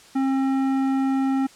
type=tone with tanh clipping; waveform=sine; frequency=268.2 Hz; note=C4; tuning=43 cents sharp; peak=-21 dBFS; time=0.15-1.47 s; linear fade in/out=10 ms; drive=13 dB; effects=white hiss -49 dBFS RMS until 1.55 s + low-pass 8000 Hz 12 dB/octave